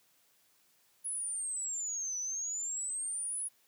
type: exponential two-way sweep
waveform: sine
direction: down then up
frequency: 10480 to 5920 to 10480 Hz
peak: -34 dBFS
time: 1.04-3.49 s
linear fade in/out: 20 ms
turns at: 2.18 s
effects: white hiss -69 dBFS RMS until 3.67 s + high-pass 100 Hz 12 dB/octave